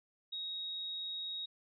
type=tone; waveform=sine; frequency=3776 Hz; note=A#7; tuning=22 cents sharp; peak=-38 dBFS; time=0.32-1.46 s; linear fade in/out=10 ms; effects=none